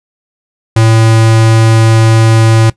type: tone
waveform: square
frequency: 112.3 Hz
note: A2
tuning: 36 cents sharp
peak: -5 dBFS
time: 0.76-2.7 s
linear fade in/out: 5 ms
effects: noise-tail reverb RT60 0.1 s tail -18 dB re dry + resampled to 24000 Hz